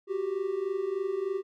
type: tone pair together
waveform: triangle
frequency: 370.2 / 393.5 Hz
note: F#4 / G4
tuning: +1 / +7 cents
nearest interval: minor second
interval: 106 cents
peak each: -31 / -28 dBFS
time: 0.07-1.43 s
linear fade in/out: 50 ms
effects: none